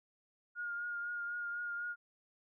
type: tone with vibrato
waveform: sine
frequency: 1421 Hz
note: F6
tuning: 30 cents sharp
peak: -37 dBFS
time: 0.55-1.96 s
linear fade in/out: 50 ms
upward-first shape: triangle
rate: 4 Hz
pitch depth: 26 cents each way
effects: none